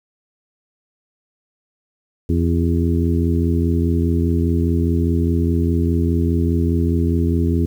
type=harmonic tone with a mistuned harmonic; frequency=84.9 Hz; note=F2; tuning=48 cents flat; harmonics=1 / 2 / 3 / 4 / 5; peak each=-17 / -22 / -21 / -24 / -28 dBFS; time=2.29-7.66 s; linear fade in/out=5 ms; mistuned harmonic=5; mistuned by=-43 cents; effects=8-bit